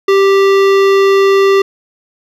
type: tone with hard clipping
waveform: sine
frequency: 392 Hz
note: G4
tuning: in tune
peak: -8 dBFS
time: 0.08-1.62 s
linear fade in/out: 5 ms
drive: 17 dB
effects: none